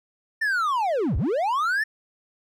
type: linear two-way sweep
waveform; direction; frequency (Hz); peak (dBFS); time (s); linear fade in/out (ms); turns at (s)
triangle; down then up; 1812 to 49.37 to 1812; -19; 0.41-1.84; 10; 1.17
effects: none